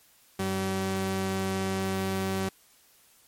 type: tone pair together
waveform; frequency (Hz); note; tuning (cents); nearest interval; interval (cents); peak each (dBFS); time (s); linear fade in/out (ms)
sawtooth; 95.7 / 191.4; G2 / G3; -41 / -41; octave; 1200; -30 / -23; 0.39-2.49; 5
effects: white hiss -60 dBFS RMS until 3.27 s + MP3 64 kbps